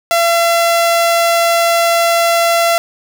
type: tone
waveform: sawtooth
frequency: 678 Hz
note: E5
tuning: 49 cents sharp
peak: -6 dBFS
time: 0.11-2.78 s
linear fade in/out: 0 ms
effects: none